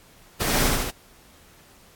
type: noise with echo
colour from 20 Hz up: pink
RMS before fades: -24 dBFS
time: 0.4-0.69 s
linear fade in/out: 10 ms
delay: 73 ms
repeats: 3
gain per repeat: -2 dB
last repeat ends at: 0.909 s
effects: pink hiss -53 dBFS RMS until 1.95 s + AAC 64 kbps